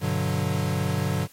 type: chord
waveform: square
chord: G major seventh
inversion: none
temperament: equal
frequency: 98 / 123.47 / 146.83 / 185 Hz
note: G2 / B2 / D3 / F#3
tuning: 0 / 0 / 0 / 0 cents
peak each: -29 / -31 / -28 / -30 dBFS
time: 0-1.28 s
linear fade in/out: 50 ms
effects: white hiss -53 dBFS RMS until 1.32 s + MP3 64 kbps